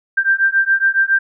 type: beating tone pair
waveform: sine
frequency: 1574 / 1581.2 Hz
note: G6 / G6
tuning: +7 / +15 cents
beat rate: 7.2 Hz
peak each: -15 dBFS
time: 0.17-1.19 s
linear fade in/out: 10 ms
effects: none